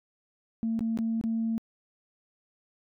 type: tone with dropouts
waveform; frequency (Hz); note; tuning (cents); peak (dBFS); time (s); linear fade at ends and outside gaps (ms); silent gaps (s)
sine; 225.9; A3; +46; -25; 0.63-1.58; 0; 0.792-0.807 / 0.974-0.988 / 1.212-1.239
effects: tanh soft clip ceiling -21 dBFS